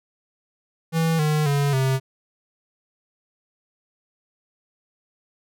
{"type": "tone with pitch steps", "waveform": "square", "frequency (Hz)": [163.3, 152.36, 142.16, 132.64], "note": ["E3", "D#3", "C#3", "C3"], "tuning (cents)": [-16, -36, 44, 24], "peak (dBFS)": -19, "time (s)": [0.92, 2], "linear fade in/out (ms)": 50, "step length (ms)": 270, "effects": []}